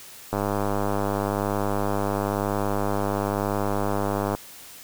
click train, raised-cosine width 1 ms, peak -11 dBFS, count 407, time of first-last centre 0.33-4.35 s, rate 101 Hz, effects white hiss -44 dBFS RMS until 4.83 s

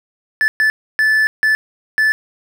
triangle tone bursts at uneven times, 1745 Hz, A6, 15 cents flat, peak -9 dBFS, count 5, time 0.41-0.48 / 0.6-0.7 / 0.99-1.27 / 1.43-1.55 / 1.98-2.12 s, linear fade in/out 0 ms, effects none

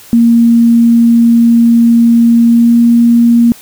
sine tone with pitch glide, 233.1 to 235.1 Hz, A#3 to A#3, 0 to +15 cents, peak -3 dBFS, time 0.13-3.52 s, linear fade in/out 0 ms, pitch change +15 cents, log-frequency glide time 2.46-2.76 s, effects white hiss -36 dBFS RMS until 3.61 s

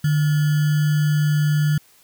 sine tone with sample-and-hold, 150.1 Hz, D3, 38 cents sharp, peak -15 dBFS, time 0.04-1.78 s, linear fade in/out 5 ms, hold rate 1575 Hz, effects white hiss -54 dBFS RMS until 2.03 s

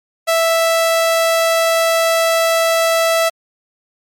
sawtooth tone, 659.3 Hz, E5, in tune, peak -8 dBFS, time 0.27-3.3 s, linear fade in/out 20 ms, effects MP3 64 kbps

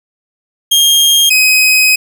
sawtooth tone pair in turn, 3226 / 2523 Hz, G7 / D#7, +49 / +23 cents, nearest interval major third, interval 426 cents, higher first, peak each -3 dBFS, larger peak neither, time 0.71-1.3 / 1.3-1.96 s, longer second, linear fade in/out 10 ms, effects none

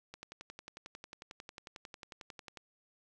click train, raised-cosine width 0.2 ms, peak -29 dBFS, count 28, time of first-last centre 0.14-2.572 s, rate 11.1 Hz, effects none

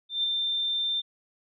sine tone with ADSR envelope, 3581 Hz, A7, 30 cents sharp, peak -22 dBFS, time 0.09-1.02 s, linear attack 150 ms, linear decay 6 ms, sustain -3 dB, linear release 27 ms, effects none

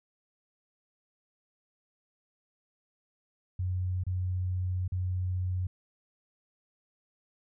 sine tone with dropouts, 91.5 Hz, F#2, 19 cents flat, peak -28 dBFS, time 3.59-5.67 s, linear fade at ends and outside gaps 5 ms, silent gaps 4.037-4.066 / 4.879-4.92 s, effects none

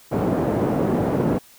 pink band-pass noise, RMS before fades -21 dBFS, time 0.11-1.39 s, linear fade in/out 20 ms, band 160 to 560 Hz, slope 12 dB/octave, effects white hiss -50 dBFS RMS until 1.58 s

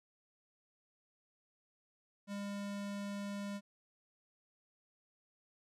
square tone, 201.6 Hz, G3, 49 cents sharp, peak -40 dBFS, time 2.27-3.61 s, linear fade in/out 50 ms, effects low-pass 10000 Hz 12 dB/octave

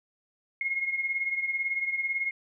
sine beating tone pair, 2152 / 2170 Hz, C7 / C#7, +48 / -37 cents, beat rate 18 Hz, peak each -28 / -34 dBFS, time 0.61-2.31 s, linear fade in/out 2 ms, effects none

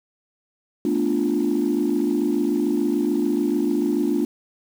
sine chord, B half-diminished seventh, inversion third, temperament equal, 220 / 246.9 / 293.7 / 349.2 Hz, A3 / B3 / D4 / F4, 0 / 0 / 0 / 0 cents, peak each -25 / -25 / -21 / -23 dBFS, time 0.85-4.25 s, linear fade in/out 2 ms, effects tanh soft clip ceiling -12 dBFS + 7-bit

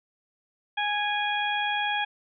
harmonic tone with a mistuned harmonic, 829 Hz, G#5, 3 cents flat, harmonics 1 / 2 / 3 / 4, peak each -28 / -30 / -32 / -32 dBFS, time 0.77-2.05 s, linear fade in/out 10 ms, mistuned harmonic 3, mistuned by -20 cents, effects none

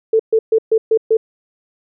sine tone bursts, 444 Hz, A4, 16 cents sharp, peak -9 dBFS, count 6, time 0.13-1.17 s, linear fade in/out 5 ms, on 65 ms, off 130 ms, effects none

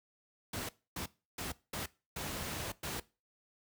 pink noise bursts at uneven times, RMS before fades -39 dBFS, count 6, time 0.53-0.69 / 0.96-1.06 / 1.38-1.52 / 1.73-1.86 / 2.16-2.72 / 2.83-3 s, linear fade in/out 5 ms, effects noise-tail reverb RT60 0.3 s tail -20 dB re dry + high-pass 60 Hz 12 dB/octave

